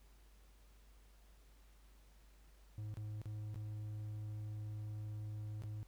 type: tone with dropouts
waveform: triangle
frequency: 106.2 Hz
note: G#2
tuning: 39 cents sharp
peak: -40 dBFS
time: 2.78-5.83 s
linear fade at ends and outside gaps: 0 ms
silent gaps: 2.941-2.971 / 3.216-3.257 / 3.544-3.558 / 5.621-5.636 s
effects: added 50 Hz sine -61 dBFS peak until 5.87 s + pink hiss -71 dBFS RMS until 5.87 s